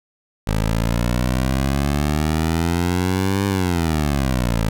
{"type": "exponential two-way sweep", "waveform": "15% pulse", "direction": "up then down", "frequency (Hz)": [52.4, 100, 53.1], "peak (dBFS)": -11, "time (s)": [0.47, 4.69], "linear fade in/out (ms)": 5, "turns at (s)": 3.46, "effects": []}